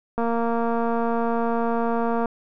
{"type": "click train", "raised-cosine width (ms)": 1, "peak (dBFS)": -12, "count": 483, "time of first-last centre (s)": [0.18, 2.258], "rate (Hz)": 232, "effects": []}